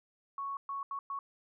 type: tone bursts at uneven times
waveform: sine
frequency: 1108.7 Hz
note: C#6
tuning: in tune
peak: -35 dBFS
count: 4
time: 0.38-0.57 / 0.69-0.83 / 0.91-0.99 / 1.1-1.19 s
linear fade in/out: 2 ms
effects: none